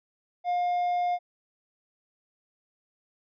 triangle tone, 710 Hz, F5, 28 cents sharp, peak -22 dBFS, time 0.44-1.19 s, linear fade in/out 50 ms, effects resampled to 11025 Hz

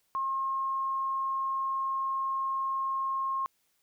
sine tone, 1073 Hz, C6, 43 cents sharp, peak -28 dBFS, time 0.15-3.46 s, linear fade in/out 0 ms, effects white hiss -73 dBFS RMS until 3.82 s

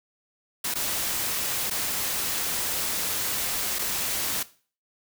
white noise with dropouts, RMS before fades -28 dBFS, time 0.64-4.43 s, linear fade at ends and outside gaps 5 ms, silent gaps 0.741-0.754 / 1.7-1.709 / 3.787-3.791 s, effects noise-tail reverb RT60 0.4 s tail -17 dB re dry

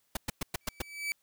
pink noise bursts, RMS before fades -32 dBFS, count 6, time 0.15-0.82 s, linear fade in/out 5 ms, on 20 ms, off 110 ms
40% pulse tone with exponential growth, 2300 Hz, D7, 37 cents flat, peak -28 dBFS, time 0.61-1.12 s, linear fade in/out 0 ms, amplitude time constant 110 ms
effects white hiss -73 dBFS RMS until 1.22 s

